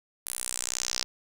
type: tone with band-pass filter sweep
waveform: sawtooth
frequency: 61.9 Hz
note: B1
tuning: 5 cents sharp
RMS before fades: -33 dBFS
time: 0.26-1.04 s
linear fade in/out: 0 ms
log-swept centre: 11000 to 5100 Hz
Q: 3.4
effects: none